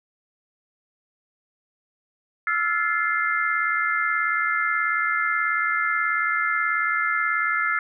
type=chord; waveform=sine; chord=F major seventh; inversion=third; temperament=equal with one note detuned; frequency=1318.5 / 1396.9 / 1729.8 / 2093 Hz; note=E6 / F6 / A6 / C7; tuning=0 / 0 / -30 / 0 cents; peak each=-26 dBFS; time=2.47-7.79 s; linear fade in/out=2 ms; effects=none